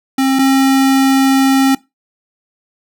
square tone pair in turn, 267.1 / 268.6 Hz, C4 / C4, +36 / +46 cents, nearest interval unison, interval 10 cents, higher second, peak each -11 / -9 dBFS, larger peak second, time 0.18-0.39 / 0.39-1.75 s, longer second, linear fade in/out 5 ms, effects noise-tail reverb RT60 0.2 s tail -20 dB re dry

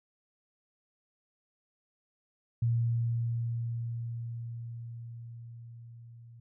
sine tone with level ramp, 116.9 Hz, A#2, 5 cents sharp, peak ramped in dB -24 to -49 dBFS, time 2.62-6.4 s, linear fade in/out 5 ms, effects none

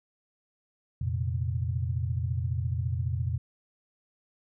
sine chord, F suspended fourth, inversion none, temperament just, 87.31 / 116.41 / 130.96 Hz, F2 / Bb2 / C3, 0 / -2 / +2 cents, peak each -30 / -31 / -33 dBFS, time 1.01-3.38 s, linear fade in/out 5 ms, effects none

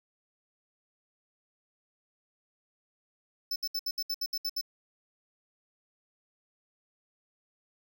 square tone bursts, 5274 Hz, E8, in tune, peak -30 dBFS, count 10, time 3.51-4.612 s, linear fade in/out 5 ms, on 49 ms, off 68 ms, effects 11-bit

